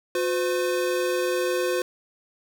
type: tone pair together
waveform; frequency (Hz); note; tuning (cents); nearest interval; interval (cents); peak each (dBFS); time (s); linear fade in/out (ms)
square; 360 / 508.4; F#4 / C5; -47 / -50; tritone; 597; -26; 0.15-1.82; 2
effects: 10-bit